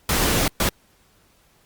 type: noise bursts at uneven times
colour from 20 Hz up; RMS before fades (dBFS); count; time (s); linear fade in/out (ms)
pink; -20; 2; 0.09-0.48 / 0.6-0.69; 2
effects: pink hiss -59 dBFS RMS until 1.65 s + Opus 48 kbps